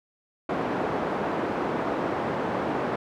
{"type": "band-pass noise", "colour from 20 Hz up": "pink", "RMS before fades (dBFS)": -28, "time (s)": [0.49, 2.96], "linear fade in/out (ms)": 5, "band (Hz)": [250, 1100], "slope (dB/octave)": 12, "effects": []}